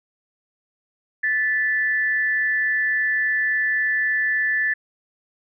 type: tone pair together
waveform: sine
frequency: 1751.9 / 1975.5 Hz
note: A6 / B6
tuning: -8 / 0 cents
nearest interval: major second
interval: 208 cents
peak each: -19 / -26 dBFS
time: 1.23-4.74 s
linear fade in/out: 10 ms
effects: none